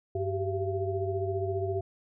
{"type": "tone cluster", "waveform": "sine", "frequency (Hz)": [96.9, 382.2, 397, 680], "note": ["G2", "G4", "G4", "F5"], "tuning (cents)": [-20, -44, 22, -46], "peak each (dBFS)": [-33, -31, -37, -36], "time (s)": [0.15, 1.81], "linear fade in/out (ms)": 5, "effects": []}